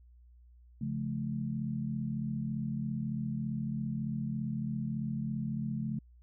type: chord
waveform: sine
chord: Db augmented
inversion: none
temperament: just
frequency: 138.59 / 173.24 / 216.5 Hz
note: Db3 / F3 / A3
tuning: 0 / -14 / -28 cents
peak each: -36 / -40 / -35 dBFS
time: 0.81-5.99 s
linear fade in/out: 5 ms
effects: added 60 Hz sine -55 dBFS peak until 6.22 s